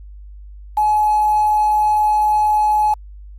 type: tone with quantisation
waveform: sine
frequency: 848 Hz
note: G#5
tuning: 36 cents sharp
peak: -12 dBFS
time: 0.77-2.94 s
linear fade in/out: 5 ms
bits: 6
effects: added 50 Hz sine -34 dBFS peak until 3.38 s + AAC 48 kbps